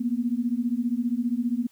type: beating tone pair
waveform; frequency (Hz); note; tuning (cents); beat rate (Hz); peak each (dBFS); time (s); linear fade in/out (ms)
sine; 232.5 / 247.5; A#3 / B3; -4 / +4; 15; -26; 0-1.67; 10
effects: white hiss -62 dBFS RMS until 1.71 s